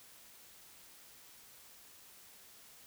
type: silence
effects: white hiss -58 dBFS RMS until 2.86 s